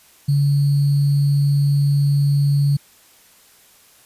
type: tone with sample-and-hold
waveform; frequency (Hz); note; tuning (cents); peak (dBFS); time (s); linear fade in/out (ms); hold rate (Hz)
sine; 142.3; C#3; +46; -13; 0.28-2.77; 10; 4410
effects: white hiss -51 dBFS RMS until 4.05 s + resampled to 32000 Hz